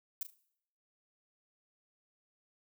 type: noise with echo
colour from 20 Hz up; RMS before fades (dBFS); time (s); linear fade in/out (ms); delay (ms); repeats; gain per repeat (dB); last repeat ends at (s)
violet; -36; 0.21-0.23; 2; 37; 3; -11; 0.341
effects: noise-tail reverb RT60 0.7 s tail -20 dB re dry